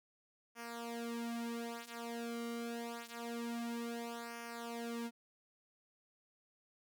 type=tone with flanger; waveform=sawtooth; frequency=234.1 Hz; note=A#3; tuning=8 cents sharp; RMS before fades=-43 dBFS; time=0.55-5.11 s; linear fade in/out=50 ms; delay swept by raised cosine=0.25 to 5.45 ms; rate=0.26 Hz; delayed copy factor=-0.85; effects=none